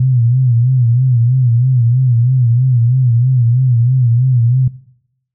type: tone with vibrato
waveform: sine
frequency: 123.3 Hz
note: B2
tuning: 2 cents flat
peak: -8 dBFS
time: 0-4.68 s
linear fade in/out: 5 ms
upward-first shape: sine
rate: 3.1 Hz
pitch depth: 110 cents each way
effects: noise-tail reverb RT60 0.8 s tail -20 dB re dry